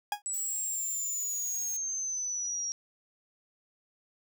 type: tone with exponential decay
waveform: 40% pulse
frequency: 826 Hz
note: G#5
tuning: 10 cents flat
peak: -24 dBFS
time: 0.12-0.22 s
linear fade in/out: 2 ms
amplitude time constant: 20 ms
type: exponential sweep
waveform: sine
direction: down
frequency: 7902 to 5640 Hz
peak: -31 dBFS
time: 0.26-2.72 s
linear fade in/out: 0 ms
type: noise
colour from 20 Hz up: violet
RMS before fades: -42 dBFS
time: 0.33-1.77 s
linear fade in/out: 5 ms
effects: none